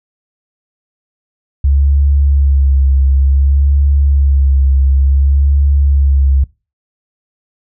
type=tone with vibrato; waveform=sine; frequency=69 Hz; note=C#2; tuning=7 cents flat; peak=-7 dBFS; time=1.64-6.44 s; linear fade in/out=5 ms; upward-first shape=sine; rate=0.56 Hz; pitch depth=38 cents each way; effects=noise-tail reverb RT60 0.3 s tail -22 dB re dry